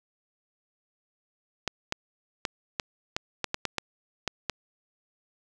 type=clicks; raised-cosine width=0.2 ms; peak=-10 dBFS; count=11; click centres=1.677 / 1.924 / 2.452 / 2.798 / 3.165 / 3.443 / 3.544 / 3.653 / 3.783 / 4.277 / 4.497 s; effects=none

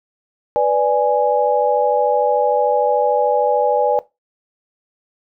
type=chord; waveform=sine; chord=G# diminished; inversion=first; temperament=equal; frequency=493.9 / 587.3 / 830.6 Hz; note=B4 / D5 / G#5; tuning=0 / 0 / 0 cents; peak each=-17 dBFS; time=0.56-3.99 s; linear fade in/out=0 ms; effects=noise-tail reverb RT60 0.2 s tail -18 dB re dry

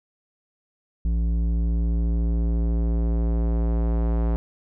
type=tone with low-pass filter sweep; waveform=square; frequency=57 Hz; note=A#1; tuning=38 cents flat; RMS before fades=-22 dBFS; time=1.05-4.36 s; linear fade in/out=0 ms; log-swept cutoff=180 to 870 Hz; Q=0.75; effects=none

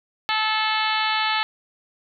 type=harmonic tone with a mistuned harmonic; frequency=434.6 Hz; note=A4; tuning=21 cents flat; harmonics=2 / 3 / 4 / 5 / 6 / 7 / 8 / 9 / 10; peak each=-25 / -27 / -28 / -29 / -30 / -30 / -31 / -32 / -32 dBFS; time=0.29-1.43 s; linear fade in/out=0 ms; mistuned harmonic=6; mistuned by=+16 cents; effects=none

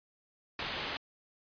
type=low-pass noise; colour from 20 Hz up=white; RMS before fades=-38 dBFS; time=0.59-0.97 s; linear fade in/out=2 ms; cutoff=3900 Hz; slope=24 dB/octave; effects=resampled to 11025 Hz

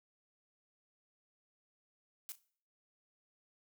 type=noise with echo; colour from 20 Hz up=blue; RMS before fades=-44 dBFS; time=2.29-2.32 s; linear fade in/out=0 ms; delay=34 ms; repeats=2; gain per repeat=-15 dB; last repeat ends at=2.388 s; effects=noise-tail reverb RT60 0.5 s tail -19 dB re dry

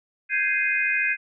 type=chord; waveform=sine; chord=Ab major seventh; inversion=third; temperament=equal; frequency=1568 / 1661.2 / 2093 / 2489 Hz; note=G6 / Ab6 / C7 / Eb7; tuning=0 / 0 / 0 / 0 cents; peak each=-28 / -27 / -26 / -24 dBFS; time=0.29-1.17 s; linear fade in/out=50 ms; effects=none

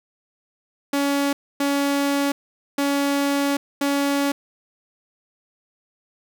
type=tone bursts at uneven times; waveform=sawtooth; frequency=281.7 Hz; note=C#4; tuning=28 cents sharp; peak=-15 dBFS; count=4; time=0.93-1.33 / 1.6-2.32 / 2.78-3.57 / 3.81-4.32 s; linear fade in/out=5 ms; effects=none

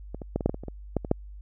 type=clicks; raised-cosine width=2 ms; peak=-22 / -23 / -12 / -18 / -8 / -13 / -21 / -25 / -22 / -11 / -20 / -7 dBFS; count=12; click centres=0.146 / 0.218 / 0.36 / 0.408 / 0.46 / 0.495 / 0.544 / 0.636 / 0.683 / 0.967 / 1.048 / 1.114 s; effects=added 50 Hz sine -40 dBFS peak until 1.41 s

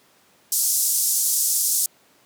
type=band-pass noise; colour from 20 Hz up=white; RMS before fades=-21 dBFS; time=0.52-1.86 s; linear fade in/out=2 ms; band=5700 to 13000 Hz; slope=24 dB/octave; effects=pink hiss -57 dBFS RMS until 2.25 s + high-pass 200 Hz 12 dB/octave

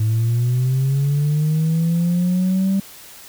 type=linear sweep; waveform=sine; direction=up; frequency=107.5 to 196 Hz; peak=-13 dBFS; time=0-2.8 s; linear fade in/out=5 ms; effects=tanh soft clip ceiling -13 dBFS + white hiss -41 dBFS RMS until 3.28 s

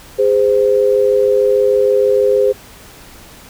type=tone pair together; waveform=sine; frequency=409.3 / 515.7 Hz; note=G#4 / C5; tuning=-25 / -25 cents; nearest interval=major third; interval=400 cents; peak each=-12 dBFS; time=0.18-2.53 s; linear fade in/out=20 ms; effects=pink hiss -39 dBFS RMS until 3.49 s

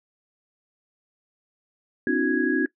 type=tone cluster; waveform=sine; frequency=255.6 / 285.3 / 317.9 / 366.4 / 1660 Hz; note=C4 / C#4 / D#4 / F#4 / G#6; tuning=-40 / +50 / +37 / -17 / -1 cents; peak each=-26 dBFS; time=2.07-2.66 s; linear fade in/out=2 ms; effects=noise-tail reverb RT60 0.1 s tail -19 dB re dry

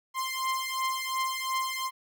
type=beating tone pair; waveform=sawtooth; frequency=1046.5 / 1049.3 Hz; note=C6 / C6; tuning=0 / +5 cents; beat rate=2.8 Hz; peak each=-28 dBFS; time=0.14-1.91 s; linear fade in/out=50 ms; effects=none

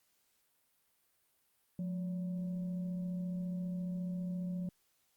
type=tone with frequency modulation; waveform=sine; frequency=178.2 Hz; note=F3; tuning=35 cents sharp; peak=-35 dBFS; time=1.79-4.69 s; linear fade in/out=2 ms; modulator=391 Hz; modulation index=0.25; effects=white hiss -75 dBFS RMS until 5.16 s + Opus 48 kbps

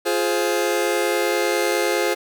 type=chord; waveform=sawtooth; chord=F minor; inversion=none; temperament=just; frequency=349.2 / 419.1 / 523.8 Hz; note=F4 / Ab4 / C5; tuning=0 / +16 / +2 cents; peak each=-19 dBFS; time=0.05-2.15 s; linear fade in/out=20 ms; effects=none

